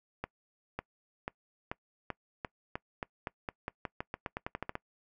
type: accelerating click train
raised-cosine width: 0.5 ms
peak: -20 dBFS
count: 21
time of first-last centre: 0.24-4.754 s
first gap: 550 ms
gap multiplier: 0.89
effects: noise-tail reverb RT60 0.1 s tail -23 dB re dry